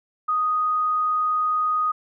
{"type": "tone", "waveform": "sine", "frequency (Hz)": 1244.5, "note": "D#6", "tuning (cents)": 0, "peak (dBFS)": -19, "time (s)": [0.28, 1.92], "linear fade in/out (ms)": 10, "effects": []}